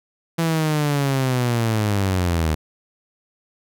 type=linear sweep; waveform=sawtooth; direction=down; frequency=167.3 to 76.1 Hz; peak=-14 dBFS; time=0.38-2.55 s; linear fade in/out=10 ms; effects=none